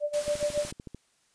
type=tone with tremolo; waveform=sine; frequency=590 Hz; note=D5; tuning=8 cents sharp; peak=-23 dBFS; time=0-0.7 s; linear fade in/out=50 ms; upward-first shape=sine; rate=7.2 Hz; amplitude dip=90%
type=noise; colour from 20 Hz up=white; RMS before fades=-38 dBFS; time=0.13-0.72 s; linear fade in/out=10 ms
type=click train; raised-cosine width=3 ms; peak=-27 dBFS; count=10; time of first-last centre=0.28-0.947 s; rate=13.5 Hz
effects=white hiss -68 dBFS RMS until 1.34 s + resampled to 22050 Hz